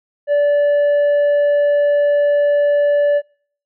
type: tone with tanh clipping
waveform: sine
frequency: 580 Hz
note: D5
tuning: 22 cents flat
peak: -12 dBFS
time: 0.27-3.22 s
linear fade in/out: 50 ms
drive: 4 dB
effects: noise-tail reverb RT60 0.5 s tail -24 dB re dry